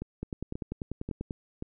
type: two click trains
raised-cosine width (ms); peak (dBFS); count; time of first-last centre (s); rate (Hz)
3; -21 / -22; 12 / 4; 0.23-1.308 / 0.02-1.624; 10.2 / 1.87
effects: none